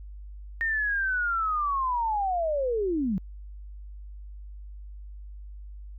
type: linear sweep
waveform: sine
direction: down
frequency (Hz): 1843 to 175.7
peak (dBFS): -24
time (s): 0.61-3.18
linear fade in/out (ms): 0
effects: added 50 Hz sine -39 dBFS peak until 5.98 s